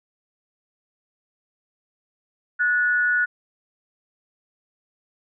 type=tone pair together; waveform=sine; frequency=1463.2 / 1740 Hz; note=F#6 / A6; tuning=-20 / -20 cents; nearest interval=minor third; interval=300 cents; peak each=-18 / -26 dBFS; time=2.59-3.26 s; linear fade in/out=20 ms; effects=none